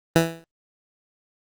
15% pulse tone with exponential decay, 165.1 Hz, E3, 3 cents sharp, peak -5 dBFS, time 0.16-0.44 s, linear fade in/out 0 ms, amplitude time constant 60 ms, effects Opus 24 kbps

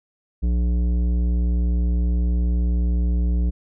sine tone with tanh clipping, 59.6 Hz, A#1, 39 cents sharp, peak -19 dBFS, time 0.42-3.51 s, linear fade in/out 20 ms, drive 12 dB, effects none

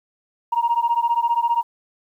sine beating tone pair, 932.3 / 947.3 Hz, A#5 / A#5, 0 / +28 cents, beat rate 15 Hz, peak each -19 dBFS, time 0.52-1.63 s, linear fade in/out 10 ms, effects tanh soft clip ceiling -11 dBFS + 9-bit

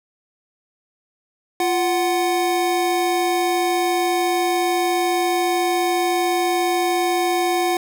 square tone pair together, 348.3 / 741 Hz, F4 / F#5, -5 / +2 cents, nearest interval octave + minor second, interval 1307 cents, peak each -21 dBFS, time 1.6-7.77 s, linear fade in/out 2 ms, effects none

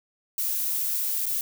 violet noise with dropouts, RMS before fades -27 dBFS, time 0.38-1.41 s, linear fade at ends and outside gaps 2 ms, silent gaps 1.258-1.264 s, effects none

